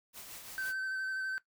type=noise with tremolo; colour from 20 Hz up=white; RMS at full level=-46 dBFS; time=0.13-0.74 s; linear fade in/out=50 ms; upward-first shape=sine; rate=5.9 Hz; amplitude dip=40%
type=tone with vibrato; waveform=triangle; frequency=1540 Hz; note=G6; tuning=31 cents flat; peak=-32 dBFS; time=0.58-1.38 s; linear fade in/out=0 ms; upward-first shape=square; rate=12 Hz; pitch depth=12 cents each way
effects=noise-tail reverb RT60 0.1 s tail -17 dB re dry